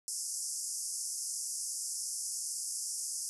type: band-pass noise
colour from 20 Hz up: white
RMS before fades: -38 dBFS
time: 0.08-3.29 s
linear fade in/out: 0 ms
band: 5000 to 11000 Hz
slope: 96 dB/octave
effects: none